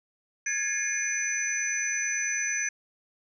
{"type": "tone cluster", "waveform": "sine", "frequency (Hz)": [1669, 1758, 2156, 2422, 6060], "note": ["G#6", "A6", "C#7", "D#7", "F#8"], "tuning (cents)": [8, -2, -49, -47, 40], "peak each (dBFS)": [-31, -37, -36, -35, -30], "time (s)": [0.46, 2.69], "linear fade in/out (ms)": 5, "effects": []}